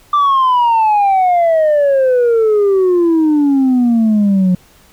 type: exponential sweep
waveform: sine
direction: down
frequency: 1186 to 179 Hz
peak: -6 dBFS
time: 0.13-4.55 s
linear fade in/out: 5 ms
effects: tanh soft clip ceiling -7 dBFS + pink hiss -47 dBFS RMS until 4.92 s